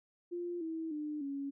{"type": "tone with pitch steps", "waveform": "sine", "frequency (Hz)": [349.1, 323.8, 300.4, 278.7], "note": ["F4", "E4", "D4", "C#4"], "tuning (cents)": [-1, -31, 39, 9], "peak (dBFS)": -36, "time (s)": [0.31, 1.51], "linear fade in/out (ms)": 20, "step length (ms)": 300, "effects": []}